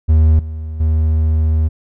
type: tone with level steps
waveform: triangle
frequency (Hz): 78.6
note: D#2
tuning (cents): +18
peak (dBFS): -5 / -20 / -9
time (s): 0.08-1.69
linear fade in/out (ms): 20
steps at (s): 0.39 / 0.8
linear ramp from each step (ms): 5
effects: none